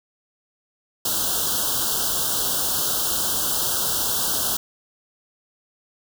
white band-stop noise, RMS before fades -23 dBFS, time 1.05-4.57 s, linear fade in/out 5 ms, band 1600 to 2900 Hz, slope 96 dB/octave, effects none

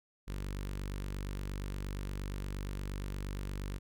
sawtooth tone with notch filter, 48.54 Hz, G1, 16 cents flat, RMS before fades -39 dBFS, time 0.27-3.79 s, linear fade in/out 20 ms, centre 720 Hz, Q 1.5, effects none

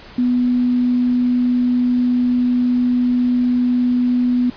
sine tone, 246.9 Hz, B3, in tune, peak -13 dBFS, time 0.18-4.5 s, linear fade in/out 5 ms, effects pink hiss -40 dBFS RMS until 4.56 s + resampled to 11025 Hz

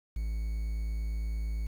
triangle tone with quantisation, 54.4 Hz, A1, 19 cents flat, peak -28 dBFS, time 0.16-1.67 s, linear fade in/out 5 ms, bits 9, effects none

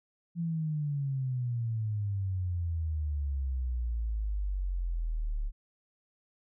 sine exponential sweep, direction down, 171.7 to 35.41 Hz, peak -29 dBFS, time 0.35-5.52 s, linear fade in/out 50 ms, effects none

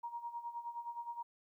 sine tone with tremolo, 943 Hz, A#5, 20 cents sharp, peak -38 dBFS, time 0.03-1.23 s, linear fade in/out 10 ms, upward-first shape sine, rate 9.6 Hz, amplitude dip 75%, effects 13-bit

